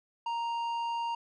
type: tone with tanh clipping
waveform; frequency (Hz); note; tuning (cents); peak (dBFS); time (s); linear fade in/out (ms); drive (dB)
sine; 932.3; A#5; 0; -32; 0.26-1.15; 5; 9
effects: none